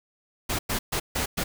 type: noise bursts at uneven times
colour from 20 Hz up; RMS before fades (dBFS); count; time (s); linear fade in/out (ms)
pink; -27; 5; 0.49-0.59 / 0.69-0.79 / 0.92-1 / 1.15-1.26 / 1.37-1.44; 10
effects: none